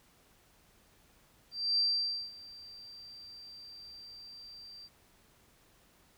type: tone with ADSR envelope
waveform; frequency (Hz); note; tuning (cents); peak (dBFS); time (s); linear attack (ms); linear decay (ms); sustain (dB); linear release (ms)
sine; 4699; D8; 0; -25; 1.51-4.89; 270; 530; -22; 39
effects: pink hiss -65 dBFS RMS until 6.17 s